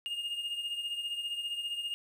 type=beating tone pair; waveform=triangle; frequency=2835 / 2850 Hz; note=F7 / F7; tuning=+25 / +34 cents; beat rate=15 Hz; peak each=-33 / -40 dBFS; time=0.06-1.94 s; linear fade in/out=0 ms; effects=11-bit